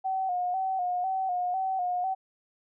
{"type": "tone with vibrato", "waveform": "sine", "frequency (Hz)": 740, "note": "F#5", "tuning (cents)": 0, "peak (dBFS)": -26, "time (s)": [0.04, 2.15], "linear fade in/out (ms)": 20, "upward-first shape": "square", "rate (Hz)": 2, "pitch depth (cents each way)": 51, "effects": []}